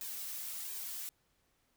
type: noise with flanger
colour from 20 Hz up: blue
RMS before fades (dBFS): -42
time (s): 0.01-1.09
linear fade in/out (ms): 0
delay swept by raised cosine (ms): 1.4 to 3.8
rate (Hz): 1.4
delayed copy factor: -0.6
effects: pink hiss -75 dBFS RMS until 1.76 s